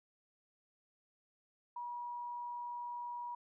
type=tone; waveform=sine; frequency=963 Hz; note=B5; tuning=44 cents flat; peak=-40 dBFS; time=1.76-3.35 s; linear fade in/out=5 ms; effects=none